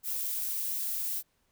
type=noise; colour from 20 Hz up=violet; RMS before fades=-33 dBFS; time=0.03-1.23 s; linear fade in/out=50 ms; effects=pink hiss -73 dBFS RMS until 1.51 s